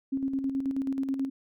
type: tone with tremolo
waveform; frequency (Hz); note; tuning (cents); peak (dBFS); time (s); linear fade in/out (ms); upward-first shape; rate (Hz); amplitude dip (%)
sine; 269.9; C#4; -46; -25; 0.12-1.3; 10; square; 9.3; 50
effects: none